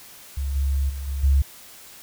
sine tone with level steps, 68.9 Hz, C#2, 10 cents flat, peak -23 / -19 / -28 / -24 / -14 dBFS, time 0.37-1.42 s, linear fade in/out 5 ms, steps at 0.55 / 0.89 / 1.07 / 1.23 s, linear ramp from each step 10 ms, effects white hiss -45 dBFS RMS until 2.02 s

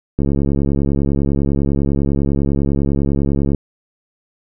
click train, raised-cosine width 3 ms, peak -5 dBFS, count 236, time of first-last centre 0.19-3.547 s, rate 70 Hz, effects none

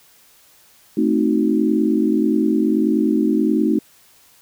sine chord, A diminished seventh, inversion none, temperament equal, 220 / 261.6 / 311.1 / 370 Hz, A3 / C4 / Eb4 / Gb4, 0 / 0 / 0 / 0 cents, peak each -19 / -21 / -18 / -23 dBFS, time 0.97-3.79 s, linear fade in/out 5 ms, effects white hiss -52 dBFS RMS until 4.41 s

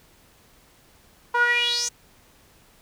sawtooth tone with band-pass filter sweep, 480 Hz, B4, 49 cents flat, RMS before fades -22 dBFS, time 1.34-1.89 s, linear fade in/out 10 ms, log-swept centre 1100 to 6900 Hz, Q 7.1, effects pink hiss -56 dBFS RMS until 2.81 s

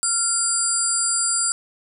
sine tone cluster, 1385 / 4763 / 7630 / 9560 Hz, F6 / D8 / A#8 / D9, -15 / +24 / +39 / +30 cents, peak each -30 / -28 / -22 / -22 dBFS, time 0.03-1.52 s, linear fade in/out 0 ms, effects none

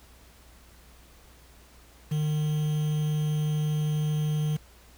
triangle tone with quantisation, 152.1 Hz, D#3, 39 cents flat, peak -22 dBFS, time 2.11-4.57 s, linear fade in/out 10 ms, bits 7, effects added 60 Hz sine -54 dBFS peak until 4.97 s + pink hiss -56 dBFS RMS until 4.97 s

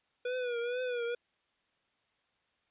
square tone with vibrato, 487.9 Hz, B4, 21 cents flat, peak -33 dBFS, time 0.25-1.15 s, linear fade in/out 5 ms, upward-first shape triangle, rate 2.2 Hz, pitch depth 81 cents each way, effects white hiss -75 dBFS RMS until 2.7 s + resampled to 8000 Hz

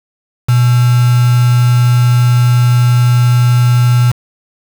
sine tone with quantisation, 122.2 Hz, B2, 18 cents flat, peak -6 dBFS, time 0.48-4.12 s, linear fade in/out 10 ms, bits 3, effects none

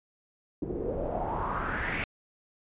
pink noise with low-pass filter sweep, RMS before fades -32 dBFS, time 0.62-2.04 s, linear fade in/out 2 ms, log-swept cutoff 330 to 2400 Hz, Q 4.6, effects resampled to 8000 Hz

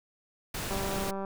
pink noise, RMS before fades -35 dBFS, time 0.54-1.11 s, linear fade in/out 5 ms
click train, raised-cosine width 1 ms, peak -23 dBFS, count 106, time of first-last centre 0.71-1.248 s, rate 195 Hz
effects none

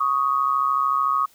sine tone pair together, 1114 / 1247.6 Hz, C#6 / D#6, +8 / +4 cents, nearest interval major second, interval 196 cents, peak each -21 dBFS, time 0-1.26 s, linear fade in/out 10 ms, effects white hiss -56 dBFS RMS until 1.34 s

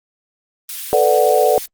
white high-pass noise, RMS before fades -28 dBFS, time 0.69-1.66 s, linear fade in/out 2 ms, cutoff 2300 Hz, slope 12 dB/octave
sine chord, B minor seventh, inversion third, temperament equal with one note detuned, 440 / 495.6 / 587.3 / 740 Hz, A4 / B4 / D5 / F#5, 0 / +6 / 0 / 0 cents, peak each -16 dBFS, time 0.93-1.58 s, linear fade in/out 0 ms
effects Opus 24 kbps

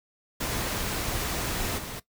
pink noise with level steps, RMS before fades -30 / -37 dBFS, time 0.4-2 s, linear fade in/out 10 ms, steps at 1.77 s, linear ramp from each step 20 ms, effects noise-tail reverb RT60 0.1 s tail -17 dB re dry

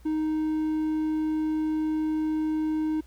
triangle tone, 311.1 Hz, D#4, in tune, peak -22 dBFS, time 0.05-3.01 s, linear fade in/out 10 ms, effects added 60 Hz sine -49 dBFS peak until 3.06 s + pink hiss -61 dBFS RMS until 3.06 s

